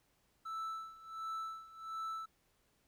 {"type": "tone with tremolo", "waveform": "triangle", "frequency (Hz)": 1318.5, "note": "E6", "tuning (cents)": 0, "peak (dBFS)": -36, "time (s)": [0.45, 2.26], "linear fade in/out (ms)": 10, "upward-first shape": "sine", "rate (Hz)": 1.4, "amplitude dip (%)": 85, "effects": ["pink hiss -75 dBFS RMS until 2.87 s"]}